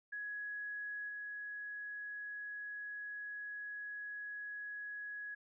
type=tone with level steps; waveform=sine; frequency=1674 Hz; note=G#6; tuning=13 cents sharp; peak=-40 / -42 dBFS; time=0.12-5.35 s; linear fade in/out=10 ms; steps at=1.08 s; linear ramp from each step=20 ms; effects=none